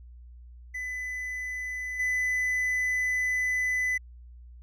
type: tone with level steps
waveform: triangle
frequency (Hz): 2003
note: B6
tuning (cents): +24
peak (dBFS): -30 / -23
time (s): 0.74-3.98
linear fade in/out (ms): 10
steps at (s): 1.99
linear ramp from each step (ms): 10
effects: added 60 Hz sine -45 dBFS peak until 4.62 s